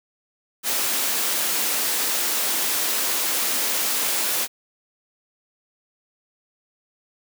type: high-pass noise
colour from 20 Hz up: white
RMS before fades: -23 dBFS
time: 0.63-4.48 s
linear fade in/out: 50 ms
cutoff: 220 Hz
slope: 24 dB/octave
effects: none